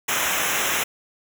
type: noise with comb filter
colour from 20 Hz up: pink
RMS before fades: -23 dBFS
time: 0.08-0.84 s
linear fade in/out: 10 ms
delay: 0.22 ms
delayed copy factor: -1
effects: none